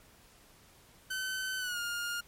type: tone with pitch glide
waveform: sawtooth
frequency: 1525 to 1414.7 Hz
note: G6 to F6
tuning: -48 to +22 cents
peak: -30 dBFS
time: 1.1-2.21 s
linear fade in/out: 10 ms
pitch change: -130 cents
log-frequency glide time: 1.58-1.79 s
effects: pink hiss -60 dBFS RMS until 2.27 s + MP3 64 kbps